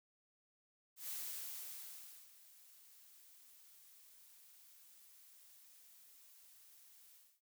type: noise with ADSR envelope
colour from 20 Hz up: blue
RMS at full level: -44 dBFS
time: 0.96-7.41 s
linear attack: 130 ms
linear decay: 1200 ms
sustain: -19 dB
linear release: 260 ms
effects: noise-tail reverb RT60 0.3 s tail -26 dB re dry